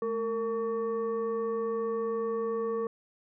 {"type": "tone with frequency modulation", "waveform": "sine", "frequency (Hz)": 457.6, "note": "A#4", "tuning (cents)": -32, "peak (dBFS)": -28, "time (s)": [0.02, 2.87], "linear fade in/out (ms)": 2, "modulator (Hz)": 673, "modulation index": 0.63, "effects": []}